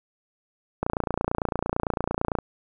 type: click train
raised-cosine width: 1 ms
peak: -10 dBFS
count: 46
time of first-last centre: 0.83-2.387 s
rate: 28.9 Hz
effects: none